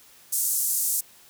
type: band-pass noise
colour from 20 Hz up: white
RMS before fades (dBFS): -25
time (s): 0.32-1.01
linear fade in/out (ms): 10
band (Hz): 6900 to 14000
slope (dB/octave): 24
effects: white hiss -53 dBFS RMS until 1.29 s